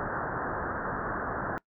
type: low-pass noise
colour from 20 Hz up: white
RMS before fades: -33 dBFS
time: 0-1.58 s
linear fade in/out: 0 ms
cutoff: 1700 Hz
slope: 96 dB/octave
effects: noise-tail reverb RT60 0.1 s tail -23 dB re dry